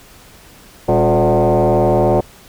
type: tone with frequency modulation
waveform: sine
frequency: 116.54 Hz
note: A#2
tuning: in tune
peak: -9 dBFS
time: 0.88-2.21 s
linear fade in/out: 10 ms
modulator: 158 Hz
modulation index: 4.3
effects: tanh soft clip ceiling -5 dBFS + pink hiss -43 dBFS RMS until 2.48 s